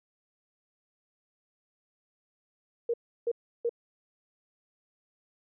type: tone bursts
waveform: sine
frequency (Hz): 470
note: A#4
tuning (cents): +14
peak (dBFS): -25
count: 3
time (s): 2.89-3.694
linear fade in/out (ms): 5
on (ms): 48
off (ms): 330
effects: none